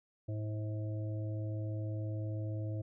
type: harmonic tone with a mistuned harmonic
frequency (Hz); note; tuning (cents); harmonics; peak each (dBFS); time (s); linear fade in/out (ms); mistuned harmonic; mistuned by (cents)
107.4; A2; -41; 1 / 3 / 5 / 6; -35 / -45 / -49 / -51; 0.28-2.82; 10; 5; -21
effects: none